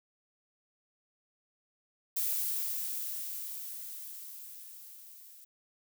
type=noise with level ramp; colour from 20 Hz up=violet; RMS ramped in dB=-31 to -54 dBFS; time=2.16-5.45 s; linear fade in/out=10 ms; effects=none